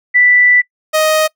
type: tone pair in turn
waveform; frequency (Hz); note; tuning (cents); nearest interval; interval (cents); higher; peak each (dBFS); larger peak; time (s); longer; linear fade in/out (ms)
sine / sawtooth; 1975.5 / 624.2; B6 / D#5; 0 / +5; octave + minor sixth; 1995; first; -6 / -6; neither; 0.14-0.62 / 0.93-1.28; first; 20
effects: noise-tail reverb RT60 0.1 s tail -23 dB re dry